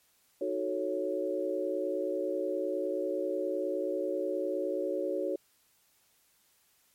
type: chord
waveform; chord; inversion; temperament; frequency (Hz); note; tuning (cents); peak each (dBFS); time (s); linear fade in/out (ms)
sine; D# half-diminished seventh; none; equal; 311.1 / 370 / 440 / 554.4; D#4 / F#4 / A4 / C#5; 0 / 0 / 0 / 0; -37 / -34 / -37 / -33; 0.41-5.36; 5
effects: white hiss -68 dBFS RMS until 6.94 s + MP3 64 kbps